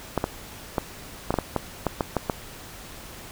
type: clicks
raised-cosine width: 1 ms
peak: -8 dBFS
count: 11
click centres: 0.177 / 0.241 / 0.782 / 1.306 / 1.341 / 1.387 / 1.563 / 1.867 / 2.008 / 2.167 / 2.298 s
effects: pink hiss -42 dBFS RMS until 3.31 s